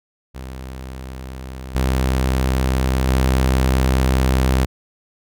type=tone with level steps; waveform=sawtooth; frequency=64.9 Hz; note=C2; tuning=13 cents flat; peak=-26 / -12 / -10 dBFS; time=0.34-4.66 s; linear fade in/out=20 ms; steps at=1.75 / 3.08 s; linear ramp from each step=2 ms; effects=none